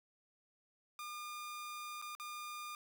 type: tone with dropouts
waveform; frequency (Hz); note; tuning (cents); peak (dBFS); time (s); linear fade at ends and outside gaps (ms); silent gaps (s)
sawtooth; 1209; D6; +50; -40; 0.99-2.75; 1; 2.016-2.023 / 2.151-2.198
effects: none